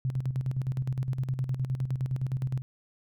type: tone with tremolo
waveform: sine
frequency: 130 Hz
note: C3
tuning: 11 cents flat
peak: -25 dBFS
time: 0.05-2.62 s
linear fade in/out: 0 ms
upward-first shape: square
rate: 9.7 Hz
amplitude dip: 65%
effects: none